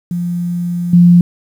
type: tone with level steps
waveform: sine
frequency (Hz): 174.6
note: F3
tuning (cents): 0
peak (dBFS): -15 / -3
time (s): 0.11-1.21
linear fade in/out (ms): 2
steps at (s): 0.93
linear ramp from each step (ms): 5
effects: 7-bit